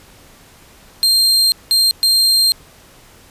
40% pulse tone bursts at uneven times, 4186 Hz, C8, in tune, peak -9 dBFS, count 3, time 1.03-1.52 / 1.71-1.91 / 2.03-2.52 s, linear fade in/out 0 ms, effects pink hiss -45 dBFS RMS until 3.3 s + resampled to 32000 Hz

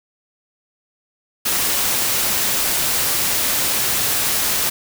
white noise, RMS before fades -19 dBFS, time 1.45-4.7 s, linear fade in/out 10 ms, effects none

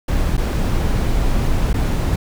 brown noise with dropouts, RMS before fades -17 dBFS, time 0.08-2.16 s, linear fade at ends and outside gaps 5 ms, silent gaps 0.369-0.377 / 1.731-1.74 s, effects none

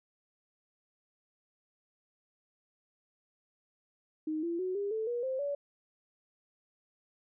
sine tone with pitch steps, 311.1 / 339.3 / 370 / 403.4 / 440 / 479.8 / 523.2 / 570.6 Hz, D#4 / F4 / F#4 / G4 / A4 / A#4 / C5 / C#5, 0 / -50 / 0 / +50 / 0 / +50 / 0 / +50 cents, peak -31 dBFS, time 4.27-5.55 s, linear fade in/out 5 ms, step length 160 ms, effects none

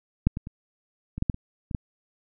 clicks, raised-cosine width 5 ms, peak -6 / -18 / -24 / -20 / -11 / -9 / -24 / -21 / -13 dBFS, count 9, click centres 0.27 / 0.371 / 0.471 / 1.18 / 1.224 / 1.298 / 1.344 / 1.712 / 1.748 s, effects none

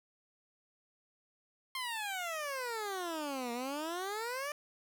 15% pulse exponential two-way sweep, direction down then up, 1068 to 233 to 601 Hz, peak -30 dBFS, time 1.75-4.52 s, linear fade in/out 2 ms, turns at 3.52 s, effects none

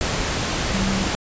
sine tone in noise, 192.7 Hz, G3, 29 cents flat, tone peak -21 dBFS, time 0.74-1.04 s, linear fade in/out 0 ms, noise pink, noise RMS -23 dBFS, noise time 0.01-1.15 s, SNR -1 dB, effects resampled to 16000 Hz

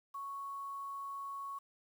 sine tone with quantisation, 1108.7 Hz, C#6, in tune, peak -40 dBFS, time 0.14-1.59 s, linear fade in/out 10 ms, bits 10, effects none

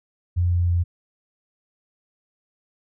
sine tone with pitch steps, 88 / 87.39 / 86.79 Hz, F2 / F2 / F2, +14 / +2 / -10 cents, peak -17 dBFS, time 0.36-0.84 s, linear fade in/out 20 ms, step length 160 ms, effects none

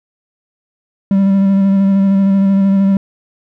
triangle tone with vibrato, 195.5 Hz, G3, 4 cents flat, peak -6 dBFS, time 1.11-2.97 s, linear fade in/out 2 ms, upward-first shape square, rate 13 Hz, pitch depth 16 cents each way, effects none

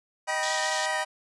sawtooth chord, Eb augmented, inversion none, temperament just, 622.3 / 777.8 / 972.3 Hz, Eb5 / G5 / B5, 0 / -14 / -27 cents, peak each -28 dBFS, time 0.27-1.05 s, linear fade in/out 20 ms
sine tone with vibrato, 1879 Hz, A#6, 13 cents sharp, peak -31 dBFS, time 0.28-1.03 s, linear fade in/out 10 ms, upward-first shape sine, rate 5.3 Hz, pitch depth 38 cents each way
pink band-pass noise, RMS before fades -35 dBFS, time 0.43-0.86 s, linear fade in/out 0 ms, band 3000 to 7900 Hz, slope 96 dB/octave
effects resampled to 24000 Hz

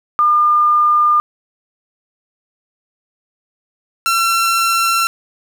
sine / sawtooth tone pair in turn, 1206 / 1353.7 Hz, D6 / E6, +46 / +46 cents, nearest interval major second, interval 200 cents, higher second, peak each -9 dBFS, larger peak neither, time 0.19-1.2 / 4.06-5.07 s, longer neither, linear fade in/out 0 ms, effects 8-bit

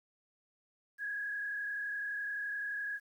sine tone with frequency modulation, 1661.2 Hz, G#6, in tune, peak -35 dBFS, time 0.98-3 s, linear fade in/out 50 ms, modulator 31.7 Hz, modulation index 1.2, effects 11-bit

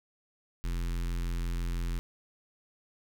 square tone with notch filter, 43 Hz, F1, 26 cents flat, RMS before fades -32 dBFS, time 0.64-1.99 s, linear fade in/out 0 ms, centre 640 Hz, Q 0.69, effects none

